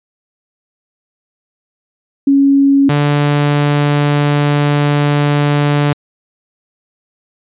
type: tone pair in turn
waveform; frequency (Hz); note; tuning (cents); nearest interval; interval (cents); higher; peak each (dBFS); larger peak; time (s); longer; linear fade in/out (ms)
sine / sawtooth; 277.2 / 145.66; C#4 / D3; 0 / -14; major seventh; 1114; first; -6; neither; 2.27-2.89 / 2.89-5.93; second; 5
effects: resampled to 8000 Hz